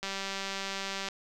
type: click train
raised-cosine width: 0.2 ms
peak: -18 dBFS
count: 207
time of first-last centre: 0.03-1.086 s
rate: 195 Hz
effects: none